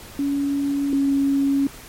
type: tone pair in turn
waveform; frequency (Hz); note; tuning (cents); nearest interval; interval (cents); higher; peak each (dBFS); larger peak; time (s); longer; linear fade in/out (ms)
sine; 281.4 / 277; C#4 / C#4; +26 / -1; unison; 27; first; -19 / -16; second; 0.19-0.93 / 0.93-1.67; neither; 2
effects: pink hiss -41 dBFS RMS until 1.88 s + MP3 64 kbps